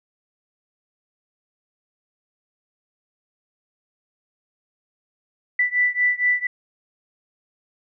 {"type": "beating tone pair", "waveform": "sine", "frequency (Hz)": [1975.5, 1979.8], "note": ["B6", "B6"], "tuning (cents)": [0, 4], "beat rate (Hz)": 4.3, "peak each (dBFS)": [-20, -21], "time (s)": [5.59, 6.47], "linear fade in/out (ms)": 5, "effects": []}